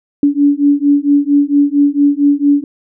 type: beating tone pair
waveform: sine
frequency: 284.3 / 288.7 Hz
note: C#4 / D4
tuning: +44 / -30 cents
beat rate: 4.4 Hz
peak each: -11 dBFS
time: 0.23-2.64 s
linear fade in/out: 2 ms
effects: none